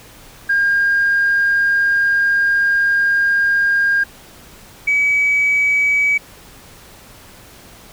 sine tone pair in turn, 1612 / 2280 Hz, G6 / C#7, +48 / +48 cents, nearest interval tritone, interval 600 cents, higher second, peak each -11 dBFS, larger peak neither, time 0.49-4.04 / 4.87-6.18 s, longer first, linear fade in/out 10 ms, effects tanh soft clip ceiling -8 dBFS + pink hiss -42 dBFS RMS until 7.92 s

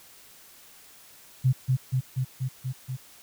sine tone with echo, 129.6 Hz, C3, 16 cents flat, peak -17 dBFS, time 1.44-1.53 s, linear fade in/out 20 ms, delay 240 ms, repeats 6, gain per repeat -2 dB, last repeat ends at 2.97 s, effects white hiss -52 dBFS RMS until 3.22 s

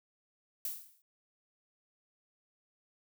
violet noise with exponential decay, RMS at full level -34 dBFS, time 0.65-1.02 s, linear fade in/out 2 ms, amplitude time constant 79 ms, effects none

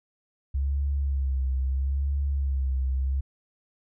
sine tone with vibrato, 67.8 Hz, C#2, 38 cents flat, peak -23 dBFS, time 0.54-3.21 s, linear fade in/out 10 ms, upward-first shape sine, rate 0.76 Hz, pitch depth 63 cents each way, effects none

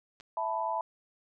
clicks, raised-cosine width 0.2 ms, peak -32 dBFS, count 2, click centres 0.201 / 0.208 s
sine chord, E suspended fourth, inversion none, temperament just, 659.3 / 879 / 988.9 Hz, E5 / A5 / B5, 0 / -2 / +2 cents, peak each -35 / -33 / -33 dBFS, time 0.37-0.81 s, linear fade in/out 2 ms
effects none

